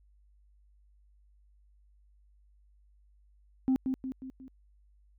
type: tone with echo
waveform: sine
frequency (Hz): 261.6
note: C4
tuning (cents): 0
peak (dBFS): -21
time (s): 3.68-3.76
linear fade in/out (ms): 0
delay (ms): 180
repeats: 4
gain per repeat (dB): -6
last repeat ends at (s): 4.48
effects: tanh soft clip ceiling -21 dBFS + added 50 Hz sine -60 dBFS peak until 5.18 s